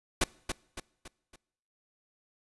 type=noise with echo; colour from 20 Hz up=pink; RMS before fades=-25 dBFS; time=0.21-0.24 s; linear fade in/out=5 ms; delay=280 ms; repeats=4; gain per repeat=-7 dB; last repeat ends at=1.36 s; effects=noise-tail reverb RT60 0.8 s tail -24 dB re dry + resampled to 24000 Hz